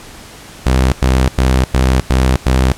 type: tone bursts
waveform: sawtooth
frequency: 64.5 Hz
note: C2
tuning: 24 cents flat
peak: -5 dBFS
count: 6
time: 0.66-2.72 s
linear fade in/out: 0 ms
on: 260 ms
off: 100 ms
effects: pink hiss -35 dBFS RMS until 2.77 s + low-pass 11000 Hz 12 dB/octave